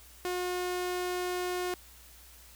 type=tone; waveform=sawtooth; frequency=360 Hz; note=F#4; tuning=47 cents flat; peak=-27 dBFS; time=0.25-1.74 s; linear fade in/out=0 ms; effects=added 60 Hz sine -56 dBFS peak until 2.55 s + white hiss -55 dBFS RMS until 2.55 s